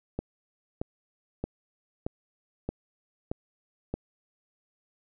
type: click train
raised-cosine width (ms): 2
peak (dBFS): -17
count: 7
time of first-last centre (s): 0.19-3.94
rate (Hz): 1.6
effects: none